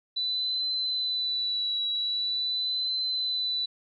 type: tone with vibrato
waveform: sine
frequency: 3977 Hz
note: B7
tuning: 11 cents sharp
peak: -26 dBFS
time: 0.16-3.66 s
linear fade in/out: 10 ms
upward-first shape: triangle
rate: 0.44 Hz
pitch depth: 36 cents each way
effects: none